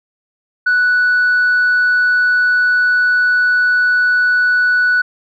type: tone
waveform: sine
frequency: 1480 Hz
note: F#6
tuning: in tune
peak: -8 dBFS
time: 0.66-5.02 s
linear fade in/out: 10 ms
effects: tanh soft clip ceiling -8 dBFS